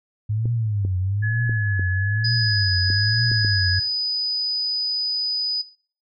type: tone with vibrato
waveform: sine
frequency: 103.83 Hz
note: G#2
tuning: in tune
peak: -20 dBFS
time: 0.29-3.8 s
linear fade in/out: 10 ms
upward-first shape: triangle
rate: 1.1 Hz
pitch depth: 240 cents each way
type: clicks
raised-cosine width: 3 ms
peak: -18 dBFS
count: 7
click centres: 0.456 / 0.85 / 1.495 / 1.795 / 2.902 / 3.316 / 3.448 s
type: tone with pitch glide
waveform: sine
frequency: 1700 to 1670.8 Hz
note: G#6 to G#6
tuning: +40 to +10 cents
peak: -24 dBFS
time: 1.22-3.8 s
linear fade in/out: 20 ms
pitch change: -30 cents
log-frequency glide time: 2.36-2.95 s
type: tone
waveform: sine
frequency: 4978 Hz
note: D#8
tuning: in tune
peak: -20 dBFS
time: 2.24-5.62 s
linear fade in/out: 10 ms
effects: noise-tail reverb RT60 0.4 s tail -17 dB re dry